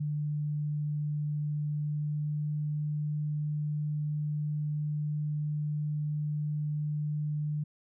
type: tone with pitch glide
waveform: sine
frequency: 148.8 to 149.75 Hz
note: D3 to D3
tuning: +23 to +34 cents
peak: -29 dBFS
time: 0-7.64 s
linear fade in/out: 10 ms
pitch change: +11 cents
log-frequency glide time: 1.73-2.49 s
effects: none